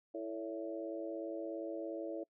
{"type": "harmonic tone with a mistuned harmonic", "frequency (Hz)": 110.1, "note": "A2", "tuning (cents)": 2, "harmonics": [3, 4, 5, 6], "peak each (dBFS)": [-42, -46, -43, -47], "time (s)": [0.14, 2.24], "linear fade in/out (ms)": 10, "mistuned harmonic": 5, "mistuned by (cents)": 40, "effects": ["noise-tail reverb RT60 0.1 s tail -25 dB re dry"]}